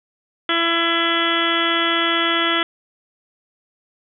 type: harmonic tone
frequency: 335.2 Hz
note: E4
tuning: 29 cents sharp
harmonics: 1 / 2 / 3 / 4 / 5 / 6 / 7 / 8 / 9 / 10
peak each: -24 / -28 / -30 / -22 / -26 / -24 / -33 / -32 / -26 / -23 dBFS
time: 0.49-2.63 s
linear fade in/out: 2 ms
effects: none